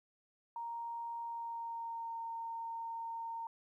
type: tone with pitch glide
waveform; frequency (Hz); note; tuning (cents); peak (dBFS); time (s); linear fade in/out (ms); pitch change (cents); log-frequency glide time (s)
sine; 932.3 to 917.3; A#5 to A#5; 0 to -28; -39; 0.56-3.47; 2; -28; 1.21-2.21
effects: 13-bit